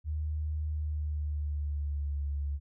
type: tone with pitch glide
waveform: sine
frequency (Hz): 76.5 to 71.38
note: D#2 to D2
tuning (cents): -29 to -49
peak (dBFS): -30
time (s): 0.04-2.6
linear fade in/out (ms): 50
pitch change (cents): -120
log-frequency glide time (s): 0.68-2.22
effects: none